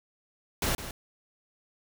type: noise with echo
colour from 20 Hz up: pink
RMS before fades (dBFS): -28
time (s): 0.62-0.75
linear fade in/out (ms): 2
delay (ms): 160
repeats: 1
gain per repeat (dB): -11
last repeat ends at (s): 0.91
effects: none